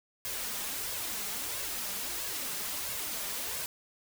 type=noise with flanger; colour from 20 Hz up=white; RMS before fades=-36 dBFS; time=0.25-3.66 s; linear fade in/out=0 ms; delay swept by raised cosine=1.8 to 5 ms; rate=1.5 Hz; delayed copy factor=+0.55; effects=none